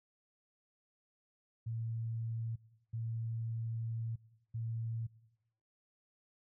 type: tone bursts at uneven times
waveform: sine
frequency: 114 Hz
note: A#2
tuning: 38 cents flat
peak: -36 dBFS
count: 3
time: 1.66-2.56 / 2.93-4.16 / 4.54-5.07 s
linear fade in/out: 10 ms
effects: noise-tail reverb RT60 1.0 s tail -20 dB re dry